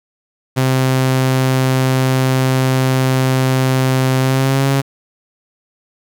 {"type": "tone with pitch glide", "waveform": "sawtooth", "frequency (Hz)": [130.7, 136.72], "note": ["C3", "C#3"], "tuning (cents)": [-1, -24], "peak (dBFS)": -8, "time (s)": [0.56, 4.82], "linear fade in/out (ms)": 20, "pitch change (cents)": 77, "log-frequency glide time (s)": [4.2, 4.67], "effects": ["8-bit"]}